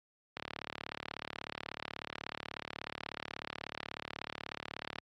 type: click train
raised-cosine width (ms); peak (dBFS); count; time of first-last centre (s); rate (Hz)
0.3; -22; 169; 0.37-4.985; 36.4
effects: high-pass 80 Hz 12 dB/octave + AAC 48 kbps